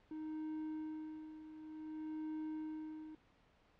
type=tone with tremolo; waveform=triangle; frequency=311.1 Hz; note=D#4; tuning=in tune; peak=-38 dBFS; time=0.11-3.15 s; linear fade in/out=2 ms; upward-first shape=sine; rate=0.55 Hz; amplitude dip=70%; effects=pink hiss -70 dBFS RMS until 3.79 s + low-pass 3000 Hz 12 dB/octave